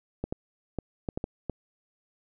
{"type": "clicks", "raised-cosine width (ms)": 2, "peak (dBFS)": -17, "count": 7, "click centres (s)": [0.24, 0.325, 0.787, 1.088, 1.175, 1.241, 1.497], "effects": []}